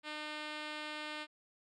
5% pulse tone with low-pass filter, 303 Hz, D#4, 46 cents flat, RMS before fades -43 dBFS, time 0.03-1.27 s, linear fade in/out 50 ms, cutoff 4900 Hz, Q 1, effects none

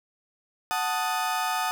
35% pulse chord, D# diminished, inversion first, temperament equal, 740 / 880 / 1244.5 Hz, F#5 / A5 / D#6, 0 / 0 / 0 cents, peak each -28 dBFS, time 0.71-1.71 s, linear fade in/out 0 ms, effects none

